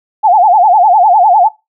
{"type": "tone with vibrato", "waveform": "sine", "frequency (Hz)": 784, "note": "G5", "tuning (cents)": 0, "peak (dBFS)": -4, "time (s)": [0.23, 1.49], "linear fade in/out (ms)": 20, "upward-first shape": "sine", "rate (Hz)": 9.9, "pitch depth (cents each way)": 210, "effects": ["noise-tail reverb RT60 0.2 s tail -18 dB re dry"]}